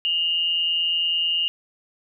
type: tone pair together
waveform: sine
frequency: 2838 / 3007 Hz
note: F7 / F#7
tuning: +27 / +27 cents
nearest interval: minor second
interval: 100 cents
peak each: -20 / -29 dBFS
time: 0.05-1.48 s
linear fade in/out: 0 ms
effects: none